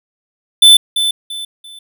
square tone with echo, 3520 Hz, A7, in tune, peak -3 dBFS, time 0.62-0.77 s, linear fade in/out 5 ms, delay 340 ms, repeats 3, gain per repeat -10 dB, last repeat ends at 1.79 s, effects none

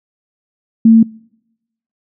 sine tone, 225.5 Hz, A3, 43 cents sharp, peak -3 dBFS, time 0.85-1.03 s, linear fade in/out 5 ms, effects noise-tail reverb RT60 0.9 s tail -26 dB re dry

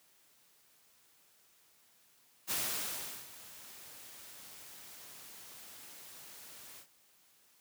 white noise with ADSR envelope, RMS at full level -34 dBFS, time 2.47-6.87 s, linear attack 40 ms, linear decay 750 ms, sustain -18 dB, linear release 85 ms, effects white hiss -67 dBFS RMS until 7.6 s + high-pass 80 Hz 12 dB/octave

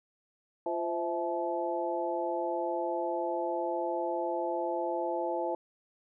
harmonic tone with a mistuned harmonic, 172.4 Hz, F3, 22 cents flat, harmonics 2 / 3 / 4 / 5, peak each -35 / -35 / -35 / -35 dBFS, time 0.66-5.55 s, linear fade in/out 2 ms, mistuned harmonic 4, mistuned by -81 cents, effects none

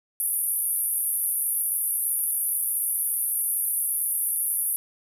pink band-pass noise, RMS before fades -26 dBFS, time 0.2-4.76 s, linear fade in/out 0 ms, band 9700 to 13000 Hz, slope 96 dB/octave, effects none

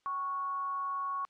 sine tone with frequency modulation, 1108.7 Hz, C#6, in tune, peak -32 dBFS, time 0.06-1.25 s, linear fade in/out 0 ms, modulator 335 Hz, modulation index 0.22, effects white hiss -75 dBFS RMS until 1.29 s + low-pass 5000 Hz 12 dB/octave

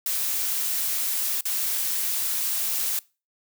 blue noise with dropouts, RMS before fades -26 dBFS, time 0.06-2.99 s, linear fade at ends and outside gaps 2 ms, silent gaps 1.409-1.453 s, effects noise-tail reverb RT60 0.3 s tail -22 dB re dry

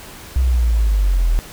sine linear sweep, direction down, 65.6 to 38.89 Hz, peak -12 dBFS, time 0.36-1.39 s, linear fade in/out 0 ms, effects pink hiss -37 dBFS RMS until 1.52 s

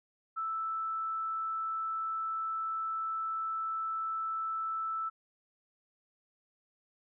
sine tone, 1318.5 Hz, E6, in tune, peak -32 dBFS, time 0.36-5.1 s, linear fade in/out 20 ms, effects none

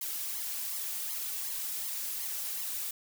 blue noise with flanger, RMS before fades -36 dBFS, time 0.01-2.91 s, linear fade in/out 5 ms, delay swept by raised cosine 0.94 to 3.54 ms, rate 2.7 Hz, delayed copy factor +0.85, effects none

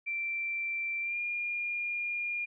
sine tone with pitch glide, 2349 to 2415 Hz, D7 to D7, 0 to +48 cents, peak -31 dBFS, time 0.06-2.46 s, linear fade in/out 20 ms, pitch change +48 cents, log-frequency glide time 1.01-1.19 s, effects none

